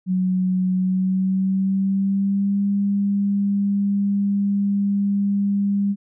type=tone with pitch glide; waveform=sine; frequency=184.8 to 200.4 Hz; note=F#3 to G3; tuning=-2 to +38 cents; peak=-17 dBFS; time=0.06-5.96 s; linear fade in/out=50 ms; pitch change=+140 cents; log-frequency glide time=0.74-2.62 s; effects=none